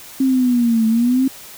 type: linear two-way sweep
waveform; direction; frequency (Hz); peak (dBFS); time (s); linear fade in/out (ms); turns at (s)
sine; down then up; 268.8 to 220 to 268.8; -12; 0.2-1.28; 5; 0.87
effects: white hiss -38 dBFS RMS until 1.57 s